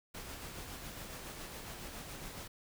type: noise with tremolo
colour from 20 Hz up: pink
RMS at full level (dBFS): -45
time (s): 0.14-2.48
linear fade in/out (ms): 10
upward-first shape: sine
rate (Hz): 7.2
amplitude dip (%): 30
effects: none